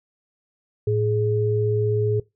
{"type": "tone pair together", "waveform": "sine", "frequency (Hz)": [110.55, 419.2], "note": ["A2", "G#4"], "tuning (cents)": [9, 16], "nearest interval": "octave + major seventh", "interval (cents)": 2307, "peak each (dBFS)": -21, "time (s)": [0.87, 2.2], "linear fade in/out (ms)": 5, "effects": ["noise-tail reverb RT60 0.2 s tail -21 dB re dry"]}